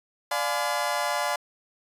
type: chord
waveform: 30% pulse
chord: D diminished seventh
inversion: none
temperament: just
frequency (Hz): 587.3 / 704.8 / 845.8 / 1014.9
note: D5 / F5 / Ab5 / Cb6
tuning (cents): 0 / +16 / +31 / +47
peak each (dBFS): -28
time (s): 0.31-1.36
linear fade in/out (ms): 5
effects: resampled to 32000 Hz